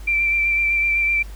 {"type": "tone with vibrato", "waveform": "sine", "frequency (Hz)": 2349, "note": "D7", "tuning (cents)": 0, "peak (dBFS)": -16, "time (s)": [0.07, 1.23], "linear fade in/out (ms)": 10, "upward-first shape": "sine", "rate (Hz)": 7.9, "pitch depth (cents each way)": 19, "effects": ["added 50 Hz sine -32 dBFS peak until 1.35 s", "pink hiss -47 dBFS RMS until 1.35 s"]}